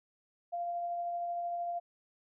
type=tone with tremolo; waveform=sine; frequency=694 Hz; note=F5; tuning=11 cents flat; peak=-32 dBFS; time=0.52-1.8 s; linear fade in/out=20 ms; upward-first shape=triangle; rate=13 Hz; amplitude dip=25%; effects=none